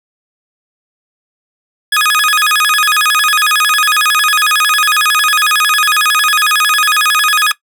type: tone with vibrato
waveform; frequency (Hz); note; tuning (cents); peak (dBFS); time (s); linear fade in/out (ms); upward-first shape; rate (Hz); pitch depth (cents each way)
25% pulse; 1448; F#6; -38; -5; 1.92-7.52; 5; square; 11; 260
effects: noise-tail reverb RT60 0.1 s tail -18 dB re dry